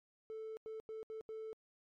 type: tone bursts at uneven times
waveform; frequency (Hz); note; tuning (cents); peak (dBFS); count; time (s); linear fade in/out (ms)
triangle; 440; A4; 0; -40; 5; 0.3-0.57 / 0.66-0.8 / 0.89-1.03 / 1.1-1.21 / 1.29-1.53; 0
effects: tanh soft clip ceiling -38 dBFS + MP3 64 kbps